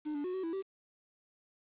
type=tone with pitch steps; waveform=triangle; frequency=302.5 / 289.8 / 365.2 / 376.8 / 329.9 / 386.1 Hz; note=D#4 / D4 / F#4 / F#4 / E4 / G4; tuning=-49 / -23 / -23 / +32 / +1 / -26 cents; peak=-32 dBFS; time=0.05-0.626 s; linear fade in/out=20 ms; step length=96 ms; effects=resampled to 8000 Hz + 10-bit